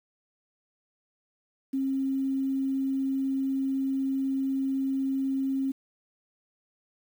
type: tone with quantisation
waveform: sine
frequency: 269 Hz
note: C4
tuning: 48 cents sharp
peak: -25 dBFS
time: 1.73-5.72 s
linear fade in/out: 10 ms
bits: 9
effects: none